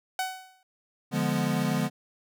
sawtooth tone with exponential decay, 750 Hz, F#5, 23 cents sharp, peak -21 dBFS, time 0.19-0.63 s, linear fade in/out 2 ms, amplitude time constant 94 ms
square chord, D diminished seventh, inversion none, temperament equal, 146.83 / 174.61 / 207.7 / 246.9 Hz, D3 / F3 / Ab3 / Cb4, 0 / 0 / 0 / 0 cents, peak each -31 dBFS, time 1.11-1.9 s, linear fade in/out 50 ms
effects none

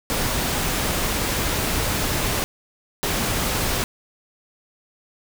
pink noise bursts at uneven times, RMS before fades -23 dBFS, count 2, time 0.1-2.44 / 3.03-3.84 s, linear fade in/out 0 ms, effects none

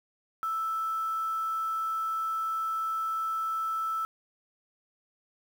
sine tone with quantisation, 1318.5 Hz, E6, in tune, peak -28 dBFS, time 0.43-4.05 s, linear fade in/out 0 ms, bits 8, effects none

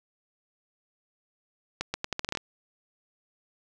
accelerating click train, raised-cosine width 0.2 ms, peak -12 dBFS, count 10, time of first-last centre 1.81-2.373 s, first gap 130 ms, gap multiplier 0.8, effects none

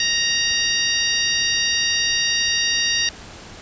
harmonic tone with a mistuned harmonic, 932.3 Hz, A#5, in tune, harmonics 2 / 3 / 4 / 5 / 6, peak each -24 / -24 / -24 / -24 / -24 dBFS, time 0-3.09 s, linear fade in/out 2 ms, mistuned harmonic 6, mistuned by +26 cents, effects pink hiss -39 dBFS RMS until 3.61 s + resampled to 16000 Hz

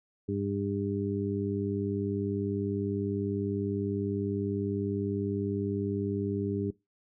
harmonic tone, 100 Hz, G2, 35 cents sharp, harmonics 1 / 2 / 3 / 4, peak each -34 / -34 / -34 / -34 dBFS, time 0.28-6.71 s, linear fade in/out 10 ms, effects noise-tail reverb RT60 0.2 s tail -20 dB re dry

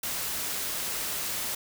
white noise, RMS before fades -32 dBFS, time 0.03-1.55 s, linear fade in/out 5 ms, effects none

